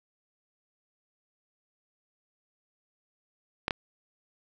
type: clicks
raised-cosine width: 0.3 ms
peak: -11 dBFS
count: 2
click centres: 3.681 / 3.708 s
effects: none